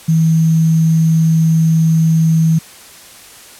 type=tone with sample-and-hold; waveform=sine; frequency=161.7 Hz; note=E3; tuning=33 cents flat; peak=-8 dBFS; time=0.08-2.59 s; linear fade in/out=10 ms; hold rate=6300 Hz; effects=white hiss -38 dBFS RMS until 3.59 s + low-pass 12000 Hz 12 dB/octave